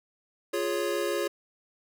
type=chord; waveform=square; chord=Db major; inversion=first; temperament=equal; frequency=349.2 / 415.3 / 554.4 Hz; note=F4 / Ab4 / Db5; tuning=0 / 0 / 0 cents; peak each=-32 dBFS; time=0.53-1.28 s; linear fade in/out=10 ms; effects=none